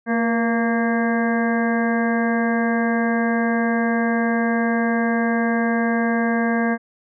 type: harmonic tone with a mistuned harmonic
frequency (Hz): 230.2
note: A#3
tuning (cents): -22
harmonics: 1 / 2 / 3 / 4 / 5 / 7 / 8 / 9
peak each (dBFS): -19 / -26 / -26 / -33 / -32 / -26 / -35 / -35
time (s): 0.06-6.78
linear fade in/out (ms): 50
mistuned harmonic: 2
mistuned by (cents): +46
effects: none